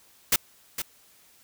white noise with echo, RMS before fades -20 dBFS, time 0.32-0.36 s, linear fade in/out 5 ms, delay 460 ms, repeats 1, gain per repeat -10 dB, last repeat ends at 0.82 s, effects white hiss -58 dBFS RMS until 1.43 s

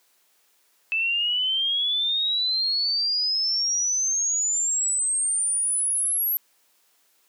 sine exponential sweep, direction up, 2623 to 11810 Hz, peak -21 dBFS, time 0.92-6.37 s, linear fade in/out 0 ms, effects white hiss -64 dBFS RMS until 7.28 s + high-pass 300 Hz 12 dB/octave

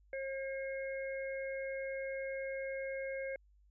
harmonic tone, 538 Hz, C5, 48 cents sharp, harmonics 1 / 3 / 4, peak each -38 / -48 / -46 dBFS, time 0.13-3.36 s, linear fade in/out 2 ms, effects added 50 Hz sine -63 dBFS peak until 3.7 s

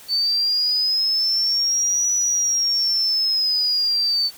sine linear two-way sweep, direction up then down, 4509 to 5900 to 4509 Hz, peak -17 dBFS, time 0.08-4.31 s, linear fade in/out 50 ms, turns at 2.14 s, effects white hiss -44 dBFS RMS until 4.37 s

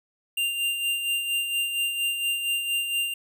square tone with tremolo, 2790 Hz, F7, 2 cents flat, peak -23 dBFS, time 0.37-3.14 s, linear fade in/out 5 ms, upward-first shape sine, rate 4.3 Hz, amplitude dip 50%, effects none

